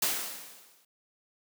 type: noise with exponential decay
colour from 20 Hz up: white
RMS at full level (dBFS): -26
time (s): 0.02-0.85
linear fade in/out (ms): 5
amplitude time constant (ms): 180
effects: high-pass 200 Hz 12 dB/octave